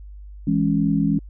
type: chord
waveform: sine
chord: C# minor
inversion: first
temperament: equal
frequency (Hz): 164.81 / 207.7 / 277.2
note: E3 / G#3 / C#4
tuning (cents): 0 / 0 / 0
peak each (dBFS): -21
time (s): 0.47-1.19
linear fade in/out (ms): 5
effects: added 50 Hz sine -36 dBFS peak until 1.29 s